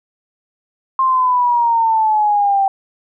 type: exponential sweep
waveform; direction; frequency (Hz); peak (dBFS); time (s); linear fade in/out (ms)
sine; down; 1062 to 776; -11; 0.99-2.68; 2
effects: none